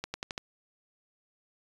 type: accelerating click train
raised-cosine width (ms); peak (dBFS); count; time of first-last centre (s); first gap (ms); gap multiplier
0.2; -17; 5; 0.04-0.379; 100; 0.89
effects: resampled to 24000 Hz